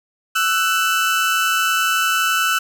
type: tone pair together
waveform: 30% pulse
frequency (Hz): 1322.3 / 1494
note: E6 / F#6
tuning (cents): +5 / +16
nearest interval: major second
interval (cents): 211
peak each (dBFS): -16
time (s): 0.35-2.59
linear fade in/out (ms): 10
effects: none